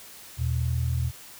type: tone pair together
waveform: sine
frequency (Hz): 80.79 / 121.7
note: E2 / B2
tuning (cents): -34 / -25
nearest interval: perfect fifth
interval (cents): 709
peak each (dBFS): -26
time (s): 0.37-1.12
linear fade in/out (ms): 50
effects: white hiss -46 dBFS RMS until 1.39 s